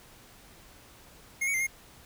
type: tone with pitch steps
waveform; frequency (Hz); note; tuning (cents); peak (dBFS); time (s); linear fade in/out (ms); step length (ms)
square; 2148 / 2237 / 2094 / 2141; C7 / C#7 / C7 / C7; +45 / +15 / +1 / +39; -27; 1.41-1.67; 10; 65
effects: pink hiss -54 dBFS RMS until 2.05 s